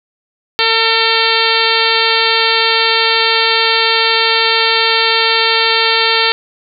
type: harmonic tone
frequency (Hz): 451.6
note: A4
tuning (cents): +45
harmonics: 1 / 2 / 3 / 4 / 5 / 6 / 7 / 8 / 9 / 10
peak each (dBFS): -19 / -19 / -19 / -19 / -19 / -19 / -19 / -19 / -19 / -19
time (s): 0.59-6.32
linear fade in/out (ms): 0
effects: none